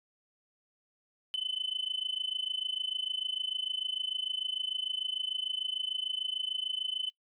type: tone with amplitude modulation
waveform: sine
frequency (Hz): 3030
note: F#7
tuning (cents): +40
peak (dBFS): -26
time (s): 1.34-7.1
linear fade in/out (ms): 0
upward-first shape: sine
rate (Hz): 26.7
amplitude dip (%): 90
effects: noise-tail reverb RT60 0.1 s tail -21 dB re dry + tanh soft clip ceiling -26 dBFS